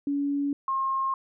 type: tone pair in turn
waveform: sine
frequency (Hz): 283.6 / 1070.7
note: C#4 / C6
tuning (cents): +40 / +40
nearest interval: octave + major seventh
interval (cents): 2300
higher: second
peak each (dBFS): -24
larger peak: neither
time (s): 0.07-0.53 / 0.68-1.14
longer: neither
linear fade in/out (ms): 2
effects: none